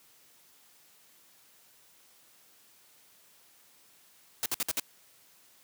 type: noise bursts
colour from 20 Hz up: white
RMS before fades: -30 dBFS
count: 5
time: 4.43-4.798 s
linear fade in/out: 0 ms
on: 28 ms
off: 57 ms
effects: white hiss -61 dBFS RMS until 5.63 s + high-pass 100 Hz 12 dB/octave